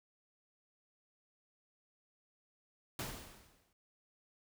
pink noise with exponential decay, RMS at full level -39 dBFS, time 2.99-3.73 s, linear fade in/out 2 ms, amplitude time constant 160 ms, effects none

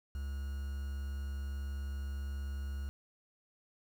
triangle tone with quantisation, 69.3 Hz, C#2, in tune, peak -34 dBFS, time 0.15-2.89 s, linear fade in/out 0 ms, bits 9, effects none

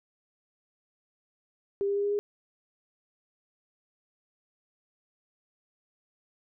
sine tone with pitch steps, 398.6 / 401.6 / 404.6 / 407.7 / 410.8 Hz, G4 / G4 / G#4 / G#4 / G#4, +29 / +42 / -45 / -32 / -19 cents, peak -25 dBFS, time 1.81-2.19 s, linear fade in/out 0 ms, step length 76 ms, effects none

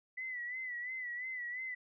sine tone with vibrato, 1988 Hz, B6, 11 cents sharp, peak -38 dBFS, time 0.17-1.75 s, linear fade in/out 10 ms, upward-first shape sine, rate 2.9 Hz, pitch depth 67 cents each way, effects none

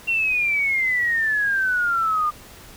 sine exponential sweep, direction down, 2753 to 1201 Hz, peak -18 dBFS, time 0.07-2.31 s, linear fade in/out 20 ms, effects pink hiss -44 dBFS RMS until 2.76 s

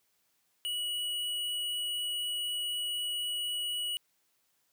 sine tone with tanh clipping, 2926 Hz, F#7, 20 cents flat, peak -33 dBFS, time 0.65-3.97 s, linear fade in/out 0 ms, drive 16 dB, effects white hiss -74 dBFS RMS until 4.72 s + high-pass 80 Hz 12 dB/octave

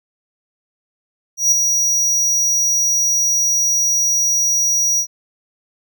square tone with ADSR envelope, 5780 Hz, F#8, 41 cents flat, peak -9 dBFS, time 1.37-5.07 s, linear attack 150 ms, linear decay 3 ms, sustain -5 dB, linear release 79 ms, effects none

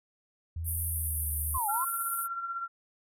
sine tone with pitch glide, 82.41 to 75.57 Hz, E2 to D#2, 0 to -50 cents, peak -32 dBFS, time 0.56-1.58 s, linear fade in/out 5 ms, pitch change -150 cents, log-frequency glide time 0.88-1.25 s
white band-pass noise, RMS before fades -35 dBFS, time 0.64-2.28 s, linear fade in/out 50 ms, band 9200 to 14000 Hz, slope 96 dB/octave
sine exponential two-way sweep, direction down then up, 1100 to 800 to 1100 Hz, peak -29 dBFS, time 1.54-1.85 s, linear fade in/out 10 ms, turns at 1.69 s
sine tone with tremolo, 1369 Hz, F6, 35 cents flat, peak -30 dBFS, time 1.68-2.68 s, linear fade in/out 20 ms, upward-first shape triangle, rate 16 Hz, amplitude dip 60%
effects none

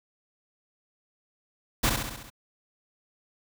pink noise with echo, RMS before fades -23 dBFS, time 1.83-1.9 s, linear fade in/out 10 ms, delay 67 ms, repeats 6, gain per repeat -4 dB, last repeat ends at 2.302 s, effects none

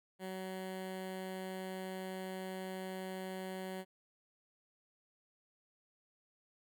15% pulse tone with notch filter, 187.8 Hz, F#3, 26 cents sharp, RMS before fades -43 dBFS, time 0.19-3.85 s, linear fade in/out 50 ms, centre 5600 Hz, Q 1.9, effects none

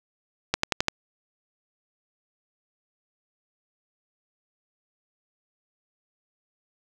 accelerating click train, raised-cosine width 0.2 ms, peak -4 dBFS, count 5, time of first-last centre 0.54-0.883 s, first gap 94 ms, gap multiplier 0.94, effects none

